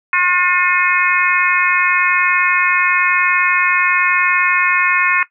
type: harmonic tone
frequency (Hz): 359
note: F4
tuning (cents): +48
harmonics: 3 / 4 / 5 / 6 / 7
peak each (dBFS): -18 / -18 / -18 / -18 / -18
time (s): 0.13-5.23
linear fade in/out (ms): 2
effects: noise-tail reverb RT60 0.1 s tail -17 dB re dry